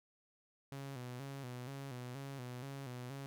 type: tone with vibrato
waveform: sawtooth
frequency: 130.81 Hz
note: C3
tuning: in tune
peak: -40 dBFS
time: 0.72-3.26 s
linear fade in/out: 0 ms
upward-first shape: square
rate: 2.1 Hz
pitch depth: 91 cents each way
effects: none